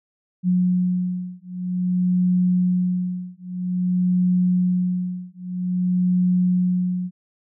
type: beating tone pair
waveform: sine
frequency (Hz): 180.6 / 181.11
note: F#3 / F#3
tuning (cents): -42 / -37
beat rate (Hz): 0.51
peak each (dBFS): -21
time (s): 0.43-7.11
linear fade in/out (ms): 50
effects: none